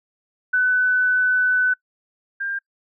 sine tone pair in turn, 1501 / 1596.8 Hz, F#6 / G6, +24 / +32 cents, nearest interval minor second, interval 108 cents, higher second, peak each -15 / -23 dBFS, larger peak first, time 0.53-1.74 / 2.4-2.59 s, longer first, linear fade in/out 10 ms, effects noise-tail reverb RT60 0.1 s tail -26 dB re dry

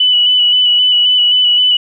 sine tone with vibrato, 2967 Hz, F#7, 4 cents sharp, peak -7 dBFS, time 0-1.77 s, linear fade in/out 5 ms, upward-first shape square, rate 3.8 Hz, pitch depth 17 cents each way, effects none

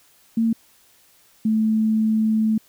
sine tone pair in turn, 227.1 / 218.8 Hz, A#3 / A3, -45 / -9 cents, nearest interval minor second, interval 64 cents, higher first, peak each -16 dBFS, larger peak neither, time 0.37-0.53 / 1.45-2.58 s, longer second, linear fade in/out 5 ms, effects white hiss -56 dBFS RMS until 2.68 s

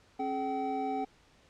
triangle tone cluster, 270 / 426.1 / 765 Hz, C#4 / G#4 / G5, -45 / +44 / -42 cents, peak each -34 / -36 / -31 dBFS, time 0.19-1.05 s, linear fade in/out 10 ms, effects pink hiss -63 dBFS RMS until 1.49 s + low-pass 6000 Hz 12 dB/octave

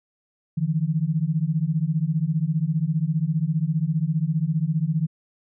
sine beating tone pair, 150.9 / 165.9 Hz, D3 / E3, +47 / +11 cents, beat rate 15 Hz, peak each -23 dBFS, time 0.57-5.07 s, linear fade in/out 10 ms, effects none

